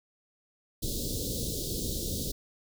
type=band-stop noise; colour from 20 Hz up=pink; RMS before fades=-33 dBFS; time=0.82-2.32 s; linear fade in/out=10 ms; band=520 to 3600 Hz; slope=48 dB/octave; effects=none